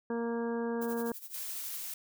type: harmonic tone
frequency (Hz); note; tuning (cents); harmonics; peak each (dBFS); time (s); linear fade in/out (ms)
233.1; A#3; 0; 1 / 2 / 3 / 4 / 5 / 6 / 7; -34 / -34 / -47 / -43 / -49 / -54 / -47; 0.1-1.12; 2
type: noise with tremolo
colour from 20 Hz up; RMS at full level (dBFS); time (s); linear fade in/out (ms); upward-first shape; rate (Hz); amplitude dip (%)
violet; -43; 0.81-1.78; 10; sine; 12; 75
type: noise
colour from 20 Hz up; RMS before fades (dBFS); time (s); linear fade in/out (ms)
blue; -40; 1.34-1.94; 2
effects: none